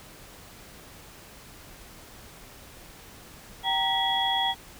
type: tone cluster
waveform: sine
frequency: 776 / 931 / 1945 / 3330 Hz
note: G5 / A#5 / B6 / G#7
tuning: -18 / -2 / -27 / +4 cents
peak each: -28 / -30 / -33 / -26 dBFS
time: 3.63-4.55 s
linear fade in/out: 50 ms
effects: pink hiss -48 dBFS RMS until 4.79 s